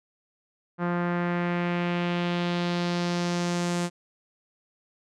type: tone with low-pass filter sweep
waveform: sawtooth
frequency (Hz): 174.61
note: F3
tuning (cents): 0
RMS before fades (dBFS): -27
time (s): 0.78-3.9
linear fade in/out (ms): 50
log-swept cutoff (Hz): 1400 to 8100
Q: 1.8
effects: none